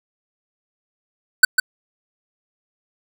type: tone with echo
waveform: square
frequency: 1510 Hz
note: F#6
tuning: 35 cents sharp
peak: -5 dBFS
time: 1.43-1.45 s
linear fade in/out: 5 ms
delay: 150 ms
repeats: 1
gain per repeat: -7 dB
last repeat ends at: 1.6 s
effects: none